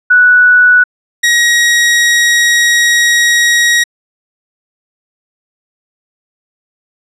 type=tone pair in turn; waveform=sine / sawtooth; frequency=1477 / 1895.6 Hz; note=F#6 / A#6; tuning=-3 / +28 cents; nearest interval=major third; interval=431 cents; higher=second; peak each=-3 dBFS; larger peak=neither; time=0.1-0.84 / 1.23-3.84 s; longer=second; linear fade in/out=10 ms; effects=low-pass 9000 Hz 12 dB/octave